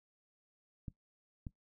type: clicks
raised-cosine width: 5 ms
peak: -30 dBFS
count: 2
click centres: 0.882 / 1.468 s
effects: noise-tail reverb RT60 0.1 s tail -17 dB re dry